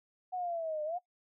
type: exponential two-way sweep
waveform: sine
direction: down then up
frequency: 745 to 598 to 740 Hz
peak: -33 dBFS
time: 0.32-0.99 s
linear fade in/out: 20 ms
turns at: 0.84 s
effects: noise-tail reverb RT60 0.1 s tail -19 dB re dry